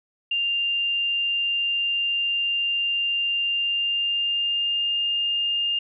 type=tone with pitch glide; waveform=sine; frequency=2794 to 2815 Hz; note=F7 to F7; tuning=0 to +13 cents; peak=-21 dBFS; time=0.31-5.79 s; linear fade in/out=5 ms; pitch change=+13 cents; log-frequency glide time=3.47-4.99 s; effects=none